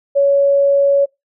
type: tone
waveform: sine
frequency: 560 Hz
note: C#5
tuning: 18 cents sharp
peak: -9 dBFS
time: 0.15-1.06 s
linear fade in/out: 20 ms
effects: noise-tail reverb RT60 0.2 s tail -25 dB re dry